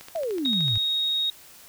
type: click train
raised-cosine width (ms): 0.2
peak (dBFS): -23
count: 11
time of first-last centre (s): 0.01-0.756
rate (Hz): 13.4
type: exponential sweep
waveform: sine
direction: down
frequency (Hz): 698.5 to 98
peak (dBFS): -25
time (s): 0.15-0.78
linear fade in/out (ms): 5
type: tone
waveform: sine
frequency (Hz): 3754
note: A#7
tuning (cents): +11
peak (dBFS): -22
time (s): 0.45-1.3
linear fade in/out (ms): 2
effects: white hiss -49 dBFS RMS until 1.68 s